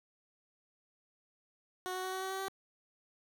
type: tone with pitch steps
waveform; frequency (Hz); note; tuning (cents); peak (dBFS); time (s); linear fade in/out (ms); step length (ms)
15% pulse; 368 / 371 / 374 / 377 / 380.1 / 383.2 / 386.3; F#4 / F#4 / F#4 / F#4 / F#4 / G4 / G4; -9 / +5 / +19 / +32 / +47 / -39 / -25; -30; 1.86-2.483; 0; 89
effects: none